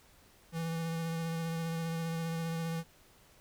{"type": "tone with vibrato", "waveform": "square", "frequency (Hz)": 164.81, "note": "E3", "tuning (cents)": 0, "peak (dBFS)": -34, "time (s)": [0.52, 2.84], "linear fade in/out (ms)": 50, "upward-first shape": "sine", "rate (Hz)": 15, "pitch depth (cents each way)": 17, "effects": ["pink hiss -62 dBFS RMS until 3.4 s"]}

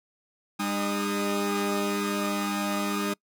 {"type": "tone cluster", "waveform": "sawtooth", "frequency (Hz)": [201.9, 303.9, 403.3, 1246], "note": ["G#3", "D#4", "G4", "D#6"], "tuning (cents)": [-49, -41, 49, 2], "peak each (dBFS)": [-25, -28, -31, -30], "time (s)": [0.59, 3.14], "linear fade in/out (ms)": 10, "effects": ["noise-tail reverb RT60 0.1 s tail -26 dB re dry"]}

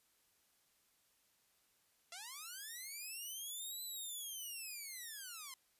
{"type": "linear two-way sweep", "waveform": "5% pulse", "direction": "up then down", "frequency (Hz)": [662, 4040, 1015], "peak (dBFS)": -36, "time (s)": [2.12, 5.54], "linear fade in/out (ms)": 2, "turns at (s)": 3.83, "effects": ["white hiss -75 dBFS RMS until 5.79 s", "resampled to 32000 Hz"]}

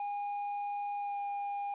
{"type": "tone with pitch glide", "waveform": "triangle", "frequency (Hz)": [816, 809], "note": ["G#5", "G#5"], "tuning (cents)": [-31, -46], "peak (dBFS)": -32, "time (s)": [0, 1.74], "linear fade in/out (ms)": 2, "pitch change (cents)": -15, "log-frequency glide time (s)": [0.96, 1.17], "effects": ["resampled to 8000 Hz", "11-bit"]}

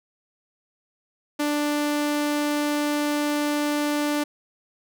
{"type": "tone", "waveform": "sawtooth", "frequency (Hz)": 294.5, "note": "D4", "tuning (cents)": 5, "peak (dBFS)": -18, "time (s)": [1.39, 4.24], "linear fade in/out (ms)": 10, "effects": []}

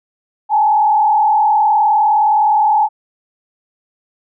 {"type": "tone with frequency modulation", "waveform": "sine", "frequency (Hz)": 850, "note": "G#5", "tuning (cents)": 40, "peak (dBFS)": -9, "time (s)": [0.49, 2.89], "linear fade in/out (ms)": 50, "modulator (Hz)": 39.4, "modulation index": 0.94, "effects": []}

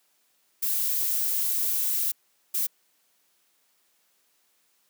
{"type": "noise bursts at uneven times", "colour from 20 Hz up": "violet", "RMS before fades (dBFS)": -26, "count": 2, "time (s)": [[0.62, 2.12], [2.54, 2.67]], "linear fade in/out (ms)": 10, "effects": ["white hiss -68 dBFS RMS until 4.89 s", "high-pass 200 Hz 12 dB/octave"]}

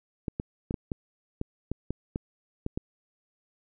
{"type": "clicks", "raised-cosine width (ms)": 3, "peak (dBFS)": -17, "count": 11, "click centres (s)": [0.282, 0.399, 0.709, 0.742, 0.918, 1.414, 1.716, 1.906, 2.159, 2.664, 2.775], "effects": []}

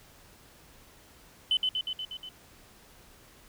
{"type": "tone with echo", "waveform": "sine", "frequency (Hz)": 3031, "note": "F#7", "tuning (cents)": 41, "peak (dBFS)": -21, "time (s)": [1.51, 1.57], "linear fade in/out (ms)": 2, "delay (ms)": 120, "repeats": 6, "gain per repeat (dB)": -3, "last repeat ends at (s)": 2.29, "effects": ["tanh soft clip ceiling -17 dBFS", "pink hiss -56 dBFS RMS until 3.48 s"]}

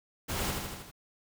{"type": "noise with echo", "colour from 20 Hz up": "pink", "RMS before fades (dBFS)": -34, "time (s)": [0.28, 0.52], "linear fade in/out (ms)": 20, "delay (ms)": 79, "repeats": 5, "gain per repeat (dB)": -3, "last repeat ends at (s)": 0.915, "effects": []}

